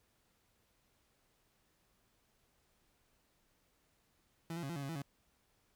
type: tone with pitch steps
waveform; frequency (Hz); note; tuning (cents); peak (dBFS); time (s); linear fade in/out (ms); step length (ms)
30% pulse; 165.4 / 171.2 / 137.2 / 170.6 / 140.9 / 137.2 / 164.8 / 139.9; E3 / F3 / C#3 / F3 / C#3 / C#3 / E3 / C#3; +6 / -34 / -17 / -40 / +29 / -17 / 0 / +16; -37; 4.5-5.02; 2; 65
effects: pink hiss -75 dBFS RMS until 5.75 s